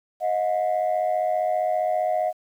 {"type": "tone pair together", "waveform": "sine", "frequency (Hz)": [626.9, 722], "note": ["D#5", "F#5"], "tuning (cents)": [13, -43], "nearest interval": "major second", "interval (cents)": 244, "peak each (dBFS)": -22, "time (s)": [0.2, 2.33], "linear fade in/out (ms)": 50, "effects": ["tanh soft clip ceiling -16 dBFS", "9-bit"]}